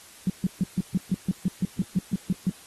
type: tone bursts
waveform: sine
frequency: 185 Hz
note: F#3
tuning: in tune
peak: -19 dBFS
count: 14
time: 0.27-2.496 s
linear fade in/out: 2 ms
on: 29 ms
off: 140 ms
effects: white hiss -49 dBFS RMS until 2.66 s + AAC 32 kbps